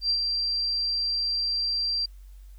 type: tone with ADSR envelope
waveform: sine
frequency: 4719 Hz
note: D8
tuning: 7 cents sharp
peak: -20 dBFS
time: 0.01-2.06 s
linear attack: 87 ms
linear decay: 79 ms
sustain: -4 dB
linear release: 8 ms
effects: added 47 Hz sine -43 dBFS peak until 2.58 s + white hiss -65 dBFS RMS until 2.58 s